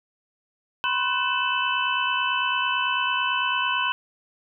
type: tone cluster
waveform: sine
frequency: 992 / 1061 / 1508 / 2625 / 3007 Hz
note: B5 / C6 / F#6 / E7 / F#7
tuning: +7 / +24 / +32 / -8 / +27 cents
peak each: -28 dBFS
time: 0.84-3.92 s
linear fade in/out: 0 ms
effects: none